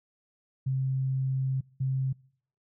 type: tone pair in turn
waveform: sine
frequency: 132.5 / 132.5 Hz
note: C3 / C3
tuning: +22 / +22 cents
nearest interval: unison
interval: 0 cents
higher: neither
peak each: -25 dBFS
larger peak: neither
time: 0.66-1.61 / 1.8-2.13 s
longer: first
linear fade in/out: 10 ms
effects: noise-tail reverb RT60 0.6 s tail -25 dB re dry